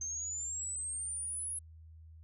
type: exponential sweep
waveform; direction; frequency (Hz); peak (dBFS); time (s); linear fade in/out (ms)
sine; up; 6272 to 10660; -36; 0.01-1.59; 5
effects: added 80 Hz sine -51 dBFS peak until 2.23 s